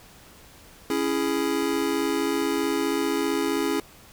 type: chord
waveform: square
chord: C# minor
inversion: none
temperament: just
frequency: 277.2 / 332.6 / 415.8 Hz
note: C#4 / E4 / G#4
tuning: 0 / +16 / +2 cents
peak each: -28 dBFS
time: 0.9-3.8 s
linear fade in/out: 2 ms
effects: pink hiss -50 dBFS RMS until 4.12 s